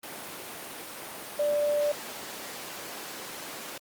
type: tone in noise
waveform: sine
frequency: 587.3 Hz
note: D5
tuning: in tune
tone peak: -23 dBFS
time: 1.39-1.92 s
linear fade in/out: 5 ms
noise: pink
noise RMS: -38 dBFS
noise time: 0.03-3.78 s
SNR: +12 dB
effects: high-pass 300 Hz 12 dB/octave + Opus 32 kbps